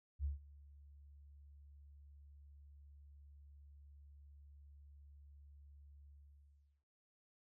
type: tone with ADSR envelope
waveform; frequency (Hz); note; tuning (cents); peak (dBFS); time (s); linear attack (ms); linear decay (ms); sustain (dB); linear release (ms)
sine; 71.4; D2; -48; -35; 0.19-6.84; 54; 140; -23; 750
effects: noise-tail reverb RT60 0.6 s tail -18 dB re dry